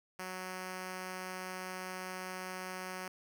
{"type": "tone", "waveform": "5% pulse", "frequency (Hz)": 185, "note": "F#3", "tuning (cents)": 0, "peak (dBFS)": -29, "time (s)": [0.19, 3.08], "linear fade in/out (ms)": 2, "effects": []}